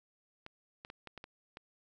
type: clicks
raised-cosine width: 0.3 ms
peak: -30 dBFS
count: 7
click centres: 0.464 / 0.849 / 0.901 / 1.073 / 1.177 / 1.241 / 1.571 s
effects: none